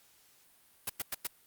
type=noise bursts; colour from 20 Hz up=white; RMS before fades=-34 dBFS; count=4; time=0.87-1.271 s; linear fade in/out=5 ms; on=26 ms; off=99 ms; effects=white hiss -64 dBFS RMS until 1.46 s + Opus 48 kbps